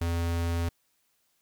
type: tone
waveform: square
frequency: 84.7 Hz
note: E2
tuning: 48 cents sharp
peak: -27 dBFS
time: 0.01-0.69 s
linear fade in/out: 5 ms
effects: white hiss -72 dBFS RMS until 1.41 s